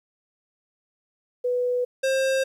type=tone pair in turn; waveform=sine / square; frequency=493.9 / 531.6 Hz; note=B4 / C5; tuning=0 / +27 cents; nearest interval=minor second; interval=127 cents; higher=second; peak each=-21 dBFS; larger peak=neither; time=1.44-1.85 / 2.03-2.44 s; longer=neither; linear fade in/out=10 ms; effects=low-pass 10000 Hz 12 dB/octave + 10-bit